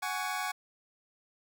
25% pulse chord, F# suspended second, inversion none, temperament equal with one note detuned, 740 / 830.6 / 1120.3 Hz, F#5 / G#5 / C#6, 0 / 0 / +18 cents, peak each -33 dBFS, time 0.02-0.52 s, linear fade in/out 10 ms, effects none

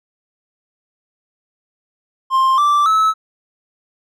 triangle tone with pitch steps, 1055 / 1170.6 / 1298.9 Hz, C6 / D6 / E6, +14 / -6 / -26 cents, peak -9 dBFS, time 2.3-3.14 s, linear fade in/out 50 ms, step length 280 ms, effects none

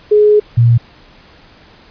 sine tone pair in turn, 420 / 117.86 Hz, G#4 / A#2, +19 / +19 cents, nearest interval octave + minor seventh, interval 2200 cents, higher first, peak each -5 dBFS, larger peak neither, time 0.11-0.4 / 0.57-0.78 s, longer first, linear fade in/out 10 ms, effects pink hiss -43 dBFS RMS until 1.9 s + resampled to 11025 Hz

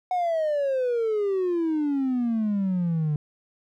triangle exponential sweep, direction down, 740 to 146.83 Hz, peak -19 dBFS, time 0.11-3.16 s, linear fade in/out 2 ms, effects tanh soft clip ceiling -17 dBFS

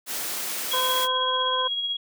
white high-pass noise, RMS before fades -30 dBFS, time 0.06-1.08 s, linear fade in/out 50 ms, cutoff 230 Hz, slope 12 dB/octave
sine tone with tremolo, 3300 Hz, G#7, 12 cents flat, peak -23 dBFS, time 0.71-1.97 s, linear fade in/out 10 ms, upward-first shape sine, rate 16 Hz, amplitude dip 40%
harmonic tone, 512 Hz, C5, 38 cents flat, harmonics 1 / 2 / 3, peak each -30 / -25 / -34 dBFS, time 0.73-1.68 s, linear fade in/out 10 ms
effects none

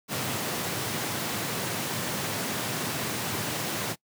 pink high-pass noise, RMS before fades -31 dBFS, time 0.08-3.96 s, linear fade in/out 50 ms, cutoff 100 Hz, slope 48 dB/octave, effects noise-tail reverb RT60 0.1 s tail -23 dB re dry

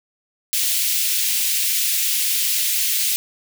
white high-pass noise, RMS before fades -20 dBFS, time 0.53-3.16 s, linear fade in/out 0 ms, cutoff 2300 Hz, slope 24 dB/octave, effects none

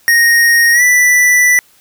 square tone with pitch glide, 1864.7 to 1975.6 Hz, A#6 to B6, 0 to 0 cents, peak -7 dBFS, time 0.08-1.59 s, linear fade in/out 0 ms, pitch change +100 cents, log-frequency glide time 0.73-0.82 s, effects white hiss -49 dBFS RMS until 1.8 s

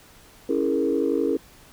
sine chord, A# half-diminished seventh, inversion first, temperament equal, 277.2 / 329.6 / 415.3 / 466.2 Hz, C#4 / E4 / G#4 / A#4, 0 / 0 / 0 / 0 cents, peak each -25 dBFS, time 0.49-1.37 s, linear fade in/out 5 ms, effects tanh soft clip ceiling -11 dBFS + pink hiss -51 dBFS RMS until 1.72 s

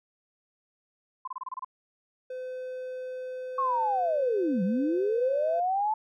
sine tone bursts, 1032 Hz, C6, 24 cents flat, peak -32 dBFS, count 8, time 1.25-1.647 s, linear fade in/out 5 ms, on 26 ms, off 27 ms
triangle tone, 510 Hz, C5, 44 cents flat, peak -32 dBFS, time 2.3-5.6 s, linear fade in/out 5 ms
sine linear two-way sweep, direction down then up, 1108.7 to 177.5 to 880 Hz, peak -24 dBFS, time 3.58-5.94 s, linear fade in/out 5 ms, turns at 4.63 s
effects none

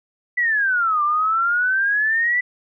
sine exponential two-way sweep, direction down then up, 1991 to 1174.7 to 1991 Hz, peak -16 dBFS, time 0.37-2.41 s, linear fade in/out 10 ms, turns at 1.03 s, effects none

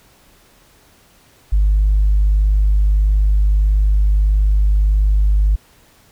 sine tone, 50.8 Hz, G#1, 38 cents flat, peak -9 dBFS, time 1.52-5.56 s, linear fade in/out 10 ms, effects tanh soft clip ceiling -7 dBFS + pink hiss -51 dBFS RMS until 6.11 s

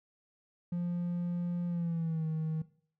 triangle tone with pitch glide, 174.61 to 158.28 Hz, F3 to D#3, 0 to +30 cents, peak -28 dBFS, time 0.72-2.62 s, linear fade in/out 5 ms, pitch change -170 cents, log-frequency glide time 1.67-2.26 s, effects noise-tail reverb RT60 0.5 s tail -19 dB re dry + tanh soft clip ceiling -25 dBFS

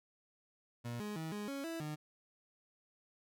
30% pulse tone with pitch steps, 119.1 / 209 / 160.2 / 207.5 / 277 / 329.7 / 151.6 Hz, A#2 / G#3 / E3 / G#3 / C#4 / E4 / D#3, +38 / +11 / -49 / -1 / -1 / 0 / -45 cents, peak -37 dBFS, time 0.84-1.96 s, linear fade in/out 20 ms, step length 160 ms, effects none

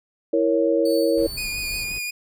sine chord, A# diminished, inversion second, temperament equal, 329.6 / 466.2 / 554.4 Hz, E4 / A#4 / C#5, 0 / 0 / 0 cents, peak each -21 dBFS, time 0.33-1.27 s, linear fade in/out 5 ms
sawtooth tone with tremolo, 4497 Hz, C#8, 24 cents sharp, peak -28 dBFS, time 0.85-1.84 s, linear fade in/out 5 ms, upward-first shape triangle, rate 2.5 Hz, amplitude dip 55%
brown noise, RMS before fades -37 dBFS, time 1.17-1.99 s, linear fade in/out 10 ms
sawtooth tone with vibrato, 2455 Hz, D#7, 24 cents flat, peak -23 dBFS, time 1.37-2.11 s, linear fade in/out 10 ms, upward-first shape sine, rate 5.6 Hz, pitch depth 20 cents each way
effects none

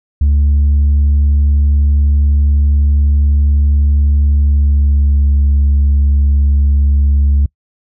sine tone with pitch glide, 72 to 70.64 Hz, D2 to C#2, -34 to +33 cents, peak -5 dBFS, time 0.21-7.46 s, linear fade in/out 5 ms, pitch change -33 cents, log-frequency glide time 4.34-5.27 s, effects noise-tail reverb RT60 0.1 s tail -25 dB re dry + tanh soft clip ceiling -6 dBFS

